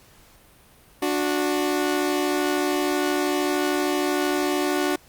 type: tone pair together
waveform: sawtooth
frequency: 293.7 / 366.7 Hz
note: D4 / F#4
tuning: 0 / -15 cents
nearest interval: major third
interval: 385 cents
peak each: -20 dBFS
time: 1.02-4.96 s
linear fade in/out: 5 ms
effects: pink hiss -53 dBFS RMS until 5.08 s + Opus 48 kbps